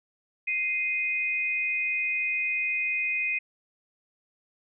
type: tone pair together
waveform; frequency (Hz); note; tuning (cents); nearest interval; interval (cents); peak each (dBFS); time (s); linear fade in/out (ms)
sine; 2096 / 2493; C7 / D#7; +2 / +3; minor third; 301; -31 / -26; 0.47-3.39; 10
effects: none